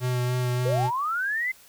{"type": "tone with vibrato", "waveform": "square", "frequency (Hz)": 124.7, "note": "B2", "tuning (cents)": 17, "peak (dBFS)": -24, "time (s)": [0, 0.91], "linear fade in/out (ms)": 50, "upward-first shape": "sine", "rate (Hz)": 3.4, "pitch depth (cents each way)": 16}
{"type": "linear sweep", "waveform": "sine", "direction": "up", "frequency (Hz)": [458, 2086], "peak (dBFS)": -24, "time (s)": [0.65, 1.52], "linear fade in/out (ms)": 10}
{"effects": ["white hiss -53 dBFS RMS until 1.68 s"]}